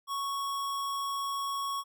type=tone; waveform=square; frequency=1108.7 Hz; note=C#6; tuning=in tune; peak=-32 dBFS; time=0.07-1.84 s; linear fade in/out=50 ms; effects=none